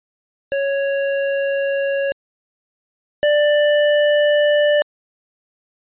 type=tone pair in turn; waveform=square; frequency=554.4 / 590.4 Hz; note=C#5 / D5; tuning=0 / +9 cents; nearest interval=minor second; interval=109 cents; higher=second; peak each=-18 / -13 dBFS; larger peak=second; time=0.52-2.12 / 3.23-4.82 s; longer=first; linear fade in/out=0 ms; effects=resampled to 8000 Hz